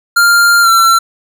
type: tone with pitch glide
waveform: square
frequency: 1396.9 to 1351.7 Hz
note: F6 to E6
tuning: 0 to +43 cents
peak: -6 dBFS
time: 0.16-0.99 s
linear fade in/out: 10 ms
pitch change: -57 cents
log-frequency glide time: 0.62-0.69 s
effects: none